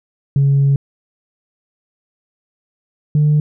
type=tone pair in turn; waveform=sine; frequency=139.1 / 149.82 Hz; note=C#3 / D3; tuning=+6 / +35 cents; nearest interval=minor second; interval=129 cents; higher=second; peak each=-8 dBFS; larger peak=neither; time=0.36-0.76 / 3.15-3.4 s; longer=first; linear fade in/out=2 ms; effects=tanh soft clip ceiling -7 dBFS